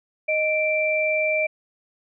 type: tone pair together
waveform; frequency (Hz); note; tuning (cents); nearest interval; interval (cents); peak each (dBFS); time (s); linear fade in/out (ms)
sine; 621.3 / 2349; D#5 / D7; -3 / 0; octave + major seventh; 2303; -22; 0.28-1.47; 10
effects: none